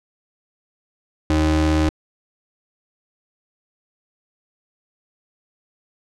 square ring-modulated tone, 116.54 Hz, A#2, in tune, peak -13 dBFS, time 1.3-1.89 s, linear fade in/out 0 ms, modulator 194 Hz, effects low-pass 7000 Hz 12 dB/octave

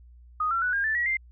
sine tone with pitch steps, 1244.5 / 1357.1 / 1480 / 1613.9 / 1760 / 1919.3 / 2093 Hz, D#6 / E6 / F#6 / G6 / A6 / B6 / C7, 0 / +50 / 0 / +50 / 0 / -50 / 0 cents, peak -23 dBFS, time 0.4-1.17 s, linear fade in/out 5 ms, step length 110 ms, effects added 60 Hz sine -48 dBFS peak until 1.31 s

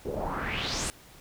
pink noise with low-pass filter sweep, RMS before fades -32 dBFS, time 0.05-0.9 s, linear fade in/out 0 ms, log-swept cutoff 380 to 9500 Hz, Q 3.9, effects pink hiss -53 dBFS RMS until 1.2 s

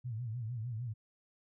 sine tone with vibrato, 116.54 Hz, A#2, in tune, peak -36 dBFS, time 0.04-0.94 s, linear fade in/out 20 ms, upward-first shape sine, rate 6.6 Hz, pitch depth 140 cents each way, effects none

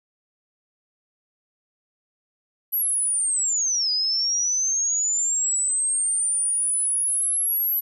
sine linear two-way sweep, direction down then up, 11840 to 4915 to 11840 Hz, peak -20 dBFS, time 2.72-7.81 s, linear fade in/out 20 ms, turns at 3.91 s, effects none

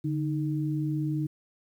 sine tone pair together, 146.44 / 310.3 Hz, D3 / D#4, -5 / -5 cents, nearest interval octave + minor second, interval 1300 cents, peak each -28 / -30 dBFS, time 0.04-1.27 s, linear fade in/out 10 ms, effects 10-bit

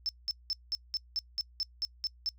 sine tone bursts, 5274 Hz, E8, in tune, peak -29 dBFS, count 11, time 0.06-2.29 s, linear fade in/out 0 ms, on 30 ms, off 190 ms, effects noise-tail reverb RT60 0.1 s tail -23 dB re dry + added 60 Hz sine -55 dBFS peak until 2.38 s

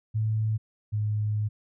sine tone pair in turn, 109.2 / 105.97 Hz, A2 / G#2, -13 / +35 cents, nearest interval minor second, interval 52 cents, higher first, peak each -23 / -24 dBFS, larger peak first, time 0.14-0.58 / 0.92-1.49 s, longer second, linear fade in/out 20 ms, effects none

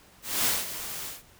white noise with ADSR envelope, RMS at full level -24 dBFS, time 0.22-1.23 s, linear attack 240 ms, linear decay 190 ms, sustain -12 dB, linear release 170 ms, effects pink hiss -56 dBFS RMS until 1.39 s

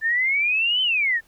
sine exponential two-way sweep, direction up then down, 1760 to 3088 to 1760 Hz, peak -18 dBFS, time 0.01-1.21 s, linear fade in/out 50 ms, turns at 0.82 s, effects pink hiss -59 dBFS RMS until 1.27 s

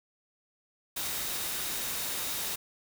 sine tone in noise, 3739 Hz, A#7, 4 cents sharp, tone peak -45 dBFS, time 0.96-2.56 s, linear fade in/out 10 ms, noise white, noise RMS -34 dBFS, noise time 0.96-2.56 s, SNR -14 dB, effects none

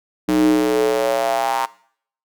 square tone with high-pass filter sweep, 61.74 Hz, B1, in tune, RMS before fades -18 dBFS, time 0.28-1.66 s, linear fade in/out 10 ms, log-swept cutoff 260 to 940 Hz, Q 5.3, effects noise-tail reverb RT60 0.6 s tail -20 dB re dry

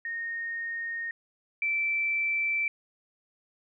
sine tone pair in turn, 1850 / 2331 Hz, A#6 / D7, -14 / -14 cents, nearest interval major third, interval 400 cents, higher second, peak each -31 / -25 dBFS, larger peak second, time 0.05-1.11 / 1.62-2.68 s, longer neither, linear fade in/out 2 ms, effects none

